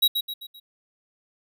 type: tone with echo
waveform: square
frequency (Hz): 3847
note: B7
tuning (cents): -46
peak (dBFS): -16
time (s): 0.02-0.08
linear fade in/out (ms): 10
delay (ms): 130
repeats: 4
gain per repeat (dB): -7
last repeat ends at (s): 0.6
effects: none